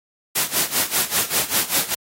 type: noise with tremolo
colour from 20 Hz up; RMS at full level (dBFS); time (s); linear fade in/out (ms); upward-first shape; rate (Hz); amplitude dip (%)
white; -18; 0.35-1.95; 10; sine; 5.1; 85
effects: high-pass 100 Hz 12 dB/octave + AAC 48 kbps